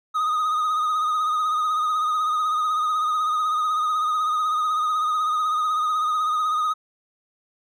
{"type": "tone with vibrato", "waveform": "triangle", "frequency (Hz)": 1244.5, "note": "D#6", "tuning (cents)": 0, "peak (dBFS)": -18, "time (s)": [0.14, 6.74], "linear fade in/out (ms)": 20, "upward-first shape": "sine", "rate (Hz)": 16, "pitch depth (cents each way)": 43, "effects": []}